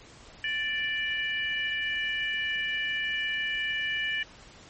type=harmonic tone; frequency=587 Hz; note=D5; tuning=1 cent flat; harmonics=3 / 4 / 5; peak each=-30 / -33 / -33 dBFS; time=0.44-4.23 s; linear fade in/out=2 ms; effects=pink hiss -51 dBFS RMS until 4.69 s + MP3 32 kbps